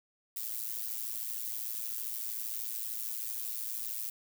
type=noise with amplitude modulation; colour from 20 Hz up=violet; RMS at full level=-34 dBFS; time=0.36-4.1 s; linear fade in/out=5 ms; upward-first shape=sine; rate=113 Hz; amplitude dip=80%; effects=none